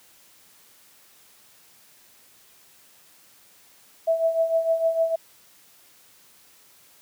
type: tone with tremolo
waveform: sine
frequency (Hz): 656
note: E5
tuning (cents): -9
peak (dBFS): -16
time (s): 4.07-5.16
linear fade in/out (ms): 10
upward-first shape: triangle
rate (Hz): 6.6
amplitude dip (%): 75
effects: white hiss -55 dBFS RMS until 7.01 s + high-pass 80 Hz 12 dB/octave